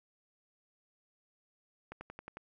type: click train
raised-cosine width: 0.5 ms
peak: -29 dBFS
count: 6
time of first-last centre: 1.92-2.37 s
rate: 11.1 Hz
effects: none